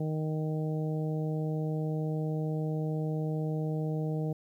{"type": "harmonic tone", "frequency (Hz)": 155.56, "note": "D#3", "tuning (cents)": 0, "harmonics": [1, 2, 3, 4, 5], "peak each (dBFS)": [-30, -38, -38, -43, -47], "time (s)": [0, 4.33], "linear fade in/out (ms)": 5, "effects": ["11-bit"]}